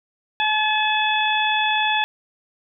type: harmonic tone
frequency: 858 Hz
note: A5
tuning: 44 cents flat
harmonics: 1 / 2 / 3 / 4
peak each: -21 / -24 / -24 / -24 dBFS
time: 0.4-2.04 s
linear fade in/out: 0 ms
effects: none